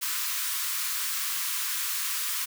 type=high-pass noise; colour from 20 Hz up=white; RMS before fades=-30 dBFS; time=0.01-2.46 s; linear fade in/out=20 ms; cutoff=980 Hz; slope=96 dB/octave; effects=none